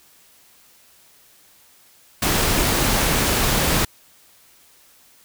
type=noise; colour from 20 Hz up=pink; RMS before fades=-19 dBFS; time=2.22-3.85 s; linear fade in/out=5 ms; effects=white hiss -53 dBFS RMS until 5.24 s